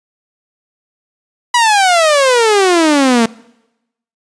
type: exponential sweep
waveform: sawtooth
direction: down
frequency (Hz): 987.8 to 222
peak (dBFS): -4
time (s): 1.54-3.26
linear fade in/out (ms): 5
effects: noise-tail reverb RT60 0.9 s tail -23 dB re dry + resampled to 22050 Hz